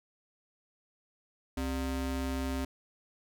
square ring-modulated tone, 164.81 Hz, E3, in tune, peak -29 dBFS, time 1.57-2.65 s, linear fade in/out 5 ms, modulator 97.6 Hz, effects none

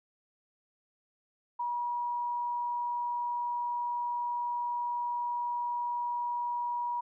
sine tone, 962 Hz, B5, 46 cents flat, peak -30 dBFS, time 1.59-7.01 s, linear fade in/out 10 ms, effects none

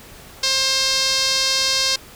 sawtooth tone with band-pass filter, 531 Hz, C5, 25 cents sharp, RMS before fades -19 dBFS, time 0.43-1.96 s, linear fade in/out 5 ms, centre 4800 Hz, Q 2.8, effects pink hiss -42 dBFS RMS until 2.15 s

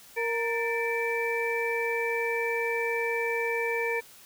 harmonic tone with a mistuned harmonic, 464.8 Hz, A#4, 5 cents flat, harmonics 1 / 2 / 4 / 5, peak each -29 / -35 / -34 / -31 dBFS, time 0.16-4.01 s, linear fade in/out 20 ms, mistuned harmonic 4, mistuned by -76 cents, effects white hiss -52 dBFS RMS until 4.25 s

